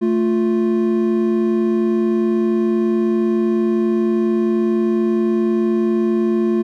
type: tone pair together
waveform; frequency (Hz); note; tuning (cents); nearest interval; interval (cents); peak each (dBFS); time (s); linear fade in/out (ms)
triangle; 221.1 / 350.9; A3 / F4; +9 / +8; minor sixth; 799; -15 / -15; 0.01-6.63; 20
effects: none